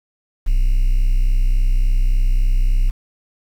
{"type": "tone", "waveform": "triangle", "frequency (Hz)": 31.76, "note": "B0", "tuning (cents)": 49, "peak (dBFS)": -9, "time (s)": [0.46, 2.91], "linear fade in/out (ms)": 20, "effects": ["tanh soft clip ceiling -6 dBFS", "7-bit"]}